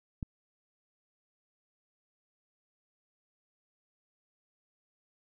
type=click; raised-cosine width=5 ms; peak=-23 dBFS; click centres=0.228 s; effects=none